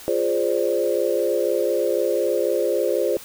sine chord, D half-diminished seventh, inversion first, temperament equal, 349.2 / 415.3 / 523.3 / 587.3 Hz, F4 / Ab4 / C5 / D5, 0 / 0 / 0 / 0 cents, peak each -25 / -24 / -22 / -26 dBFS, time 0.08-3.17 s, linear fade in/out 0 ms, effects white hiss -41 dBFS RMS until 3.24 s

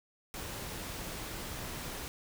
pink noise, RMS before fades -41 dBFS, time 0.34-2.08 s, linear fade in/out 0 ms, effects none

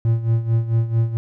triangle tone with tremolo, 114.5 Hz, A#2, 31 cents flat, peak -11 dBFS, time 0.05-1.17 s, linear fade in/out 0 ms, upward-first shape sine, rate 4.5 Hz, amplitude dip 75%, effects none

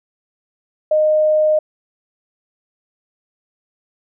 sine tone, 616 Hz, D#5, 17 cents flat, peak -11 dBFS, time 0.91-1.59 s, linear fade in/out 5 ms, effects none

